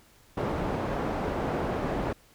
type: low-pass noise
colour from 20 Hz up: white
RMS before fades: -30 dBFS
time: 0.37-2.13 s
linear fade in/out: 5 ms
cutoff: 670 Hz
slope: 12 dB/octave
effects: pink hiss -59 dBFS RMS until 2.34 s